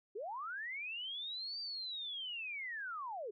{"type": "linear two-way sweep", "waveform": "sine", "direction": "up then down", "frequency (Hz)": [366.9, 4699, 383.3], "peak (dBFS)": -40, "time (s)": [0.15, 3.31], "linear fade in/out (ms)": 10, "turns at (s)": 1.6, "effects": []}